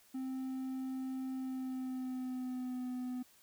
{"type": "tone with pitch glide", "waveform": "triangle", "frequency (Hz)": [261.6, 251.1], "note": ["C4", "B3"], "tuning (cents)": [0, 29], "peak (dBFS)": -35, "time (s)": [0.14, 3.23], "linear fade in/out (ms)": 10, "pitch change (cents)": -71, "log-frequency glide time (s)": [1.34, 2.88], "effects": ["white hiss -65 dBFS RMS until 3.42 s"]}